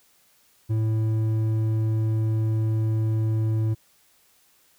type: tone with hard clipping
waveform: sine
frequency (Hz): 110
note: A2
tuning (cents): 0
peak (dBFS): -22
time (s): 0.69-3.75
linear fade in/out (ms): 20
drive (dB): 6
effects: white hiss -61 dBFS RMS until 4.78 s